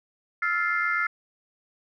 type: chord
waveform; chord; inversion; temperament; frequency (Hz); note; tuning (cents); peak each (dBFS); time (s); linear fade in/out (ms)
sine; F major seventh; third; just; 1309.6 / 1396.9 / 1746.1 / 2095; E6 / F6 / A6 / C7; -12 / 0 / -14 / +2; -30 / -26 / -30 / -27; 0.42-1.07; 5
effects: tanh soft clip ceiling -13 dBFS